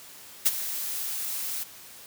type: noise with ADSR envelope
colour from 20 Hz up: blue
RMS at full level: -18 dBFS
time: 0.45-1.64 s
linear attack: 16 ms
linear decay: 32 ms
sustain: -14 dB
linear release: 13 ms
effects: white hiss -47 dBFS RMS until 2.06 s + high-pass 80 Hz 12 dB/octave